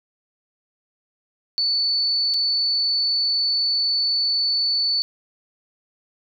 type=tone with dropouts; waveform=sine; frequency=4478 Hz; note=C#8; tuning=17 cents sharp; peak=-18 dBFS; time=1.58-5.02 s; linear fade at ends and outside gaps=0 ms; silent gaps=2.338-2.342 s; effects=none